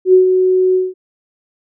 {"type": "tone with ADSR envelope", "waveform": "sine", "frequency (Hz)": 371, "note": "F#4", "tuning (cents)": 5, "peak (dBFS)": -3, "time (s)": [0.05, 0.94], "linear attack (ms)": 83, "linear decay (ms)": 120, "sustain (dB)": -6, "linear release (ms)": 190, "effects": []}